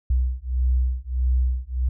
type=beating tone pair; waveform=sine; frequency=62.2 / 63.8 Hz; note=B1 / C2; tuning=+13 / -43 cents; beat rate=1.6 Hz; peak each=-22 dBFS; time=0.1-1.89 s; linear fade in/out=5 ms; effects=none